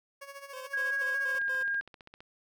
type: tone with tremolo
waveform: 15% pulse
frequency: 557 Hz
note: C#5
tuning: 8 cents sharp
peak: -35 dBFS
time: 0.21-1.39 s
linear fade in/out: 10 ms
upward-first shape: sine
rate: 14 Hz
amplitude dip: 70%
type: tone bursts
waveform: 25% pulse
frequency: 518 Hz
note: C5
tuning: 17 cents flat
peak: -38 dBFS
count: 5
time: 0.53-1.63 s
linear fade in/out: 5 ms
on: 140 ms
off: 100 ms
type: tone with pitch glide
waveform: sine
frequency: 1646 to 1616.8 Hz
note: G#6 to G#6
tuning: -16 to -47 cents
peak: -28 dBFS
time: 0.73-1.81 s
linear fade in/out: 10 ms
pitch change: -31 cents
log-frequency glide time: 1.04-1.5 s
type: click train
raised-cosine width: 0.3 ms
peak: -33 dBFS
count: 14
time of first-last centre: 1.35-2.205 s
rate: 15.2 Hz
effects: none